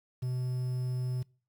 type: tone with quantisation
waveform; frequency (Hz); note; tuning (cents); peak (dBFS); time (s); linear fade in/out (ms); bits
triangle; 126.3; B2; +39; -28; 0.22-1.23; 10; 9
effects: noise-tail reverb RT60 0.4 s tail -24 dB re dry